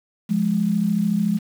sine tone pair together, 175.6 / 209.3 Hz, F3 / G#3, +10 / +14 cents, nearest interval minor third, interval 304 cents, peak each -22 / -19 dBFS, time 0.29-1.39 s, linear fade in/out 20 ms, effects 7-bit

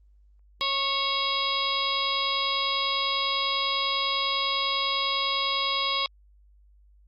harmonic tone, 550 Hz, C#5, 14 cents flat, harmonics 1 / 2 / 4 / 5 / 6 / 7 / 8 / 9, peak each -38 / -29 / -33 / -36 / -31 / -30 / -39 / -34 dBFS, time 0.61-6.06 s, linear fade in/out 0 ms, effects added 50 Hz sine -54 dBFS peak until 7.07 s + Opus 24 kbps

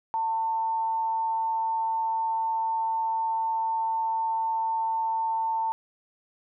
sine tone with amplitude modulation, 898 Hz, A5, 35 cents sharp, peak -23 dBFS, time 0.14-5.72 s, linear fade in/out 0 ms, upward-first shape sine, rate 181 Hz, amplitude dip 25%, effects none

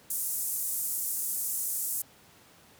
white band-pass noise, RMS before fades -32 dBFS, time 0.1-2.02 s, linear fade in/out 5 ms, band 7800 to 15000 Hz, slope 24 dB/octave, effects pink hiss -57 dBFS RMS until 2.79 s + high-pass 100 Hz 12 dB/octave

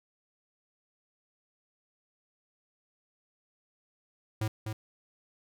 square tone with echo, 108.6 Hz, A2, 22 cents flat, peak -29 dBFS, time 4.41-4.48 s, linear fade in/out 5 ms, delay 250 ms, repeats 1, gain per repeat -5 dB, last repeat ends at 4.73 s, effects none

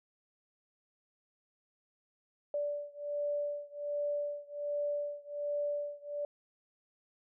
sine beating tone pair, 582 / 583.3 Hz, D5 / D5, -16 / -12 cents, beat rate 1.3 Hz, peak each -36 / -37 dBFS, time 2.54-6.25 s, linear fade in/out 2 ms, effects none

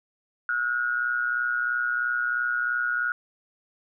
sine tone with amplitude modulation, 1445 Hz, F#6, 41 cents flat, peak -20 dBFS, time 0.49-3.12 s, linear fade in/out 2 ms, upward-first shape sine, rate 123 Hz, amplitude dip 70%, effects none

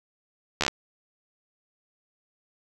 slowing click train, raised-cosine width 0.2 ms, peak -6 dBFS, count 6, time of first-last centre 0.61-0.68 s, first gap 13 ms, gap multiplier 1.04, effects none

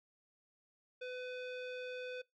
square tone with low-pass filter, 502 Hz, B4, 28 cents sharp, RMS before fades -44 dBFS, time 1.01-2.22 s, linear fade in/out 10 ms, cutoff 3100 Hz, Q 2.1, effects noise-tail reverb RT60 0.2 s tail -24 dB re dry

